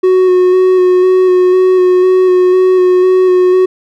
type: tone with vibrato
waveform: triangle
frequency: 368 Hz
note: F#4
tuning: 9 cents flat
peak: -3 dBFS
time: 0.03-3.66 s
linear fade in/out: 10 ms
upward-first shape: square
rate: 2 Hz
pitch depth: 15 cents each way
effects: none